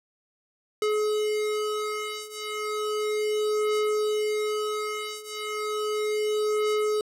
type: beating tone pair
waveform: square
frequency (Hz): 424.6 / 424.94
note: G#4 / G#4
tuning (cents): +38 / +40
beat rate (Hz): 0.34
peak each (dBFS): -30 / -28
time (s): 0.82-7.01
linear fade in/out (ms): 2
effects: low-pass 11000 Hz 12 dB/octave